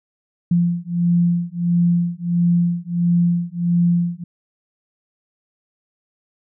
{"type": "beating tone pair", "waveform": "sine", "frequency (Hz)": [172.3, 173.8], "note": ["F3", "F3"], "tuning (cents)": [-23, -8], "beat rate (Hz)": 1.5, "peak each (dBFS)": -18, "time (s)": [0.51, 4.24], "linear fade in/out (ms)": 5, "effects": []}